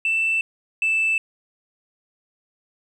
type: tone pair in turn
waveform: sine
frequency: 2661 / 2641 Hz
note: E7 / E7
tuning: +16 / +3 cents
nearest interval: unison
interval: 13 cents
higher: first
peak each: -17 / -16 dBFS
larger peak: second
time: 0.05-0.41 / 0.82-1.18 s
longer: neither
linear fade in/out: 2 ms
effects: tanh soft clip ceiling -15 dBFS + 9-bit